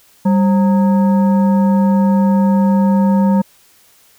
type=tone with frequency modulation; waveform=sine; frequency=196 Hz; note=G3; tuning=in tune; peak=-9 dBFS; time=0.25-3.42 s; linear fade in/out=10 ms; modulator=727 Hz; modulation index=0.5; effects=white hiss -50 dBFS RMS until 4.18 s